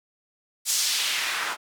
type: noise with band-pass filter sweep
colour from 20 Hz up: white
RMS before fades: -26 dBFS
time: 0.65-1.57 s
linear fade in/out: 50 ms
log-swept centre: 7100 to 1100 Hz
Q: 1.2
effects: none